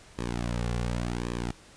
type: tone with flanger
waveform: sawtooth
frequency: 59.3 Hz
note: A#1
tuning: 30 cents sharp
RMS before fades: -31 dBFS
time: 0.18-1.52 s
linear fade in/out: 10 ms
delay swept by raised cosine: 1.4 to 3.2 ms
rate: 0.89 Hz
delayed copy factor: -0.95
effects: pink hiss -53 dBFS RMS until 1.76 s + resampled to 22050 Hz